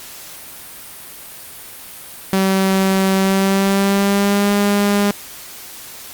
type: tone with pitch glide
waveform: sawtooth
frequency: 191.7 to 203.1 Hz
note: G3 to G#3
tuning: -38 to -38 cents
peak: -9 dBFS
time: 2.33-5.11 s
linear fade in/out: 0 ms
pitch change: +100 cents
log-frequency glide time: 3.17-4.52 s
effects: white hiss -35 dBFS RMS until 6.13 s + Opus 48 kbps